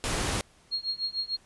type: noise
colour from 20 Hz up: pink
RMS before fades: -29 dBFS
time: 0.04-0.41 s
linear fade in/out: 0 ms
type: tone with tremolo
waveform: sine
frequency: 4269 Hz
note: C8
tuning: 34 cents sharp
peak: -25 dBFS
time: 0.71-1.37 s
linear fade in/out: 20 ms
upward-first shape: triangle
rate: 6.7 Hz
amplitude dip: 100%
effects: pink hiss -60 dBFS RMS until 1.45 s + resampled to 24000 Hz